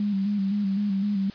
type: tone with vibrato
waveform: sine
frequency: 200 Hz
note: G3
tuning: 35 cents sharp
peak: -22 dBFS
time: 0-1.3 s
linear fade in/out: 2 ms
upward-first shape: square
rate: 3.9 Hz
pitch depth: 49 cents each way
effects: white hiss -47 dBFS RMS until 1.34 s + resampled to 11025 Hz